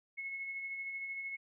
sine tone with tremolo, 2184 Hz, C#7, 26 cents flat, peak -37 dBFS, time 0.17-1.37 s, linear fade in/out 20 ms, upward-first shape sine, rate 13 Hz, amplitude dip 35%, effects none

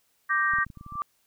sine chord, G minor, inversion second, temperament equal with one note detuned, 1174.7 / 1568 / 1870 Hz, D6 / G6 / Bb6, 0 / 0 / +5 cents, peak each -26 dBFS, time 0.29-0.65 s, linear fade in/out 20 ms
clicks, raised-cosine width 5 ms, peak -31 dBFS, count 9, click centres 0.536 / 0.586 / 0.666 / 0.702 / 0.773 / 0.811 / 0.864 / 0.923 / 0.955 s
sine tone with exponential growth, 1174 Hz, D6, 1 cent flat, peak -24 dBFS, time 0.75-1.02 s, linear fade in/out 0 ms, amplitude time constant 58 ms
effects white hiss -69 dBFS RMS until 1.26 s

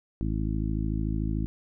harmonic tone, 53.5 Hz, A1, 48 cents flat, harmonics 1 / 2 / 3 / 4 / 5 / 6, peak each -29 / -32 / -34 / -35 / -36 / -37 dBFS, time 0.21-1.46 s, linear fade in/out 0 ms, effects none

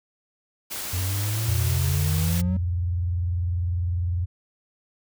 white noise, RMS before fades -32 dBFS, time 0.7-2.42 s, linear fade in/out 20 ms
triangle exponential sweep, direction up, 89 to 188.1 Hz, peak -22 dBFS, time 0.93-2.57 s, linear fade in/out 5 ms
sine tone with vibrato, 87.31 Hz, F2, in tune, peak -22 dBFS, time 1.47-4.26 s, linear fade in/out 20 ms, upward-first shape sine, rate 20 Hz, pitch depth 180 cents each way
effects none

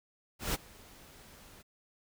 pink noise with ADSR envelope, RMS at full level -31 dBFS, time 0.39-1.63 s, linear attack 150 ms, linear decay 25 ms, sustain -24 dB, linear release 22 ms, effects none

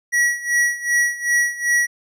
square tone with tremolo, 1925 Hz, B6, 45 cents flat, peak -14 dBFS, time 0.12-1.87 s, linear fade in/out 20 ms, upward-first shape sine, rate 2.6 Hz, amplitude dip 85%, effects low-pass 11000 Hz 12 dB/octave

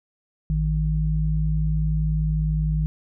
sine tone pair together, 55.07 / 155.56 Hz, A1 / D#3, +2 / 0 cents, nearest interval octave + tritone, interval 1798 cents, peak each -22 / -22 dBFS, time 0.5-2.86 s, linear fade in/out 0 ms, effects none

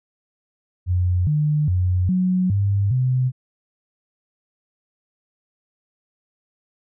sine tone with pitch steps, 90.1 / 150.1 / 91 / 183.9 / 99.8 / 128 Hz, F#2 / D3 / F#2 / F#3 / G2 / C3, -45 / +38 / -28 / -10 / +32 / -38 cents, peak -16 dBFS, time 0.86-3.32 s, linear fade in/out 50 ms, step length 410 ms, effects none

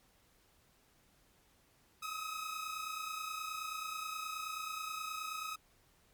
sawtooth tone pair together, 1258 / 1287.4 Hz, D#6 / E6, +19 / -41 cents, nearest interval unison, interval 40 cents, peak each -38 / -39 dBFS, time 2.02-5.56 s, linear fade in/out 10 ms, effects pink hiss -69 dBFS RMS until 6.13 s + MP3 96 kbps

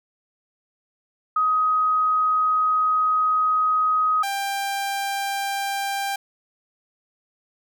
sine / sawtooth tone pair in turn, 1258 / 792.5 Hz, D#6 / G5, +19 / +19 cents, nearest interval minor sixth, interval 800 cents, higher first, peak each -17 / -20 dBFS, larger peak first, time 1.36-4.23 / 4.23-6.16 s, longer first, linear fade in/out 5 ms, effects none

